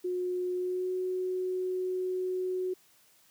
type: tone with pitch glide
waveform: sine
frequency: 361.8 to 368.8 Hz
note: F#4 to F#4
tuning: -39 to -6 cents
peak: -29 dBFS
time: 0.04-2.74 s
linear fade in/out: 10 ms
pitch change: +33 cents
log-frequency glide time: 0.55-0.92 s
effects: white hiss -63 dBFS RMS until 3.3 s + high-pass 80 Hz 12 dB/octave